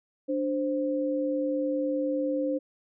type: tone pair together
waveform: sine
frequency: 293.7 / 523.3 Hz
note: D4 / C5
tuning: 0 / 0 cents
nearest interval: minor seventh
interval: 1000 cents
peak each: -28 dBFS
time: 0.28-2.59 s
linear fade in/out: 20 ms
effects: none